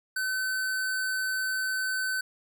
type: tone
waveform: square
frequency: 1523 Hz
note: F#6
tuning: 50 cents sharp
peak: -28 dBFS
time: 0.16-2.21 s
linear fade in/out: 5 ms
effects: none